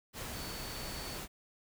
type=tone in noise; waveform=sine; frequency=4475 Hz; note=C#8; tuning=16 cents sharp; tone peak=-48 dBFS; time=0.32-1.2 s; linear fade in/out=50 ms; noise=pink; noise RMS=-42 dBFS; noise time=0.13-1.28 s; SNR=-9 dB; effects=none